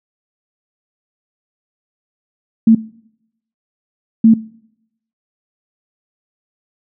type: tone bursts at uneven times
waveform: sine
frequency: 224.6 Hz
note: A3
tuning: 36 cents sharp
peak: -4 dBFS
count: 2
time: 2.67-2.75 / 4.24-4.34 s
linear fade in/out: 5 ms
effects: noise-tail reverb RT60 0.8 s tail -22 dB re dry